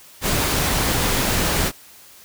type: noise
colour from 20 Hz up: pink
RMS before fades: -20 dBFS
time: 0.21-1.72 s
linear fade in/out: 50 ms
effects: white hiss -46 dBFS RMS until 2.24 s